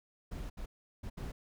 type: noise bursts at uneven times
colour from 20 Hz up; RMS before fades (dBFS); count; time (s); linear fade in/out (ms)
brown; -41; 4; 0.31-0.5 / 0.57-0.66 / 1.03-1.1 / 1.17-1.32; 10
effects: none